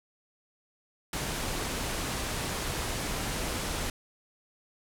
pink low-pass noise, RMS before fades -33 dBFS, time 1.13-3.9 s, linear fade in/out 2 ms, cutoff 12000 Hz, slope 24 dB/octave, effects none

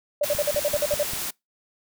sine tone bursts, 587.3 Hz, D5, in tune, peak -19 dBFS, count 10, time 0.21-1.032 s, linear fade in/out 5 ms, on 39 ms, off 48 ms
white noise, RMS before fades -30 dBFS, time 0.23-1.31 s, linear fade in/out 10 ms
click train, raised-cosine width 5 ms, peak -24 dBFS, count 5, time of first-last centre 0.35-1.134 s, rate 5.1 Hz
effects noise-tail reverb RT60 0.2 s tail -26 dB re dry

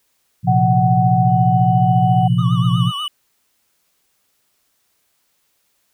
sine chord, Bb suspended second, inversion none, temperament equal, 116.54 / 130.81 / 174.61 Hz, Bb2 / C3 / F3, 0 / 0 / 0 cents, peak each -17 dBFS, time 0.43-2.92 s, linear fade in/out 50 ms
sine tone, 746 Hz, F#5, 14 cents sharp, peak -15 dBFS, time 0.47-2.28 s, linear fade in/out 10 ms
triangle tone with exponential growth, 2960 Hz, F#7, in tune, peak -20 dBFS, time 1.28-3.08 s, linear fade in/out 2 ms, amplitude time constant 390 ms
triangle tone with vibrato, 1174.7 Hz, D6, in tune, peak -24 dBFS, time 2.38-3.07 s, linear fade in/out 10 ms, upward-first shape triangle, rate 8.2 Hz, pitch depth 130 cents each way
effects white hiss -65 dBFS RMS until 5.93 s

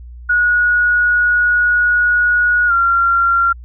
sine tone with pitch glide, 1455 to 1378.1 Hz, F#6 to F6, -29 to -23 cents, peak -10 dBFS, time 0.29-3.53 s, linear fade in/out 10 ms, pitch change -94 cents, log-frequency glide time 2.67-2.72 s, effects added 60 Hz sine -31 dBFS peak until 3.64 s

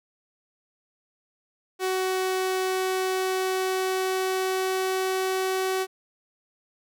sawtooth tone with pitch glide, 374.5 to 377.5 Hz, F#4 to F#4, +21 to +35 cents, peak -20 dBFS, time 1.79-5.87 s, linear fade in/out 50 ms, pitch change +14 cents, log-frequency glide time 2.3-5.67 s, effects none

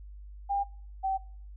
sine tone pair in turn, 800 / 770.2 Hz, G5 / G5, +35 / -31 cents, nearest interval minor second, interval 66 cents, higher first, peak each -26 dBFS, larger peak neither, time 0.49-0.64 / 1.03-1.18 s, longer neither, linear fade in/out 20 ms, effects noise-tail reverb RT60 0.5 s tail -22 dB re dry + added 50 Hz sine -43 dBFS peak until 1.56 s

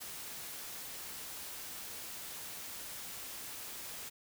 white noise, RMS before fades -45 dBFS, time 0-4.1 s, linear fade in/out 20 ms, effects none

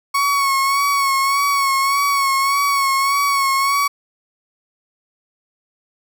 35% pulse tone with vibrato, 1108.7 Hz, C#6, in tune, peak -13 dBFS, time 0.14-3.88 s, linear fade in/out 10 ms, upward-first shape sine, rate 1.7 Hz, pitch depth 38 cents each way, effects none

